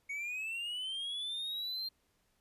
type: linear sweep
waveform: triangle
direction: up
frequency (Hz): 2217 to 4200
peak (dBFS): -35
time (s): 0.09-1.89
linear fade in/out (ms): 10
effects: pink hiss -75 dBFS RMS until 2.4 s + resampled to 32000 Hz